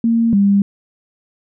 sine tone pair in turn, 230 / 199.95 Hz, A#3 / G3, -23 / +35 cents, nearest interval major second, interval 242 cents, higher first, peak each -11 / -9 dBFS, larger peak second, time 0.04-0.33 / 0.33-0.62 s, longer neither, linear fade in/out 2 ms, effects none

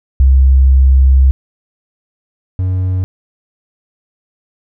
sine / triangle tone pair in turn, 66.2 / 92.63 Hz, C2 / F#2, +21 / +2 cents, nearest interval tritone, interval 581 cents, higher second, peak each -4 / -10 dBFS, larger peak first, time 0.2-1.31 / 2.59-3.04 s, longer first, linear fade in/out 0 ms, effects none

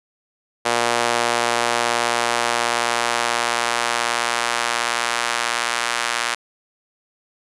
sawtooth tone with high-pass filter sweep, 118.6 Hz, A#2, 30 cents sharp, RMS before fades -21 dBFS, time 0.65-6.35 s, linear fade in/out 10 ms, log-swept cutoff 620 to 1300 Hz, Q 0.95, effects resampled to 24000 Hz

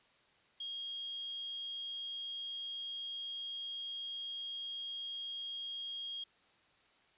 sine tone, 3256 Hz, G#7, 35 cents flat, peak -39 dBFS, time 0.6-6.24 s, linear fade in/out 5 ms, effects white hiss -68 dBFS RMS until 7.17 s + resampled to 8000 Hz

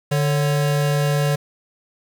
square tone pair together, 147.38 / 559 Hz, D3 / C#5, +6 / +14 cents, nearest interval octave + major seventh, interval 2308 cents, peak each -18 / -26 dBFS, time 0.11-1.36 s, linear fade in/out 10 ms, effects 8-bit

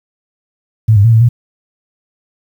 sine tone with pitch steps, 110.1 / 100.5 / 115.4 / 112 / 119.6 Hz, A2 / G2 / A#2 / A2 / A#2, +2 / +44 / -17 / +31 / +45 cents, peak -4 dBFS, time 0.88-1.29 s, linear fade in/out 10 ms, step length 82 ms, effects 7-bit

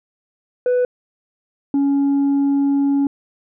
sine tone pair in turn, 496.1 / 279.6 Hz, B4 / C#4, +8 / +15 cents, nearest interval minor seventh, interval 993 cents, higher first, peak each -11 dBFS, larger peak neither, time 0.66-0.85 / 1.74-3.07 s, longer second, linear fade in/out 2 ms, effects tanh soft clip ceiling -13 dBFS

